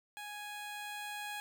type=tone with level ramp; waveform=15% pulse; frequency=830.6 Hz; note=G#5; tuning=in tune; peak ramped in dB=-37 to -33 dBFS; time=0.17-1.4 s; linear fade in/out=0 ms; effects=none